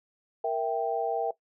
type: chord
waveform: sine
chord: E diminished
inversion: second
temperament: equal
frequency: 466.2 / 659.3 / 784 Hz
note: Bb4 / E5 / G5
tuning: 0 / 0 / 0 cents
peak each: -30 dBFS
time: 0.44-1.31 s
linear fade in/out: 5 ms
effects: noise-tail reverb RT60 0.1 s tail -18 dB re dry